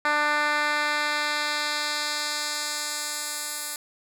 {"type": "tone with band-pass filter sweep", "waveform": "10% pulse", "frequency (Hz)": 297.2, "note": "D4", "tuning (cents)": 21, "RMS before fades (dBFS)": -27, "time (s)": [0.05, 3.76], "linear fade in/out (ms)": 2, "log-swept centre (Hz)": [1600, 11000], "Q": 0.97, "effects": []}